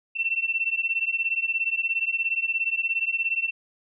sine beating tone pair, 2687 / 2704 Hz, E7 / E7, +33 / +43 cents, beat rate 17 Hz, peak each -26 dBFS, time 0.15-3.51 s, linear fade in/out 20 ms, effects none

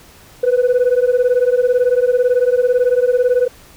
sine beating tone pair, 487.1 / 505.1 Hz, B4 / B4, -24 / +39 cents, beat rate 18 Hz, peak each -12 dBFS, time 0.43-3.48 s, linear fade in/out 10 ms, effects tanh soft clip ceiling -8 dBFS + pink hiss -44 dBFS RMS until 3.76 s

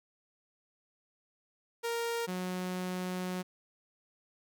sawtooth tone pair in turn, 466.2 / 182.73 Hz, A#4 / F#3, 0 / -21 cents, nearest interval octave + major third, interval 1621 cents, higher first, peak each -28 / -30 dBFS, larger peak first, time 1.83-2.27 / 2.27-3.43 s, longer second, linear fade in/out 20 ms, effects none

